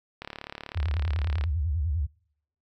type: click train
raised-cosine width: 0.3 ms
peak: -20 dBFS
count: 45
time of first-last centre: 0.22-1.439 s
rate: 36.1 Hz
type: tone with vibrato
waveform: sine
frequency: 77.6 Hz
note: D#2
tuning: 4 cents flat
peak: -24 dBFS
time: 0.75-2.07 s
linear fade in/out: 20 ms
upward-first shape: sine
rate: 10 Hz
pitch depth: 240 cents each way
effects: noise-tail reverb RT60 0.7 s tail -25 dB re dry